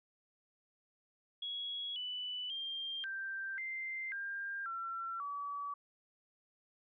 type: tone with pitch steps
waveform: sine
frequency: 3334 / 2981 / 3189 / 1571 / 2086 / 1599 / 1353 / 1143 Hz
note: G#7 / F#7 / G7 / G6 / C7 / G6 / E6 / D6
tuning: +6 / +12 / +29 / +3 / -6 / +34 / +45 / -47 cents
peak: -38 dBFS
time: 1.42-5.74 s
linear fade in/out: 5 ms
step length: 540 ms
effects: none